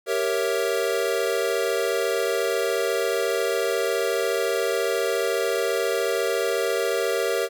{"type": "chord", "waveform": "square", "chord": "G diminished seventh", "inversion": "none", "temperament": "equal", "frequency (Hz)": [392, 466.2, 554.4, 659.3], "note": ["G4", "Bb4", "Db5", "Fb5"], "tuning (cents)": [0, 0, 0, 0], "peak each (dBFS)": [-28, -26, -29, -31], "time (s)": [0.06, 7.49], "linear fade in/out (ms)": 50, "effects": []}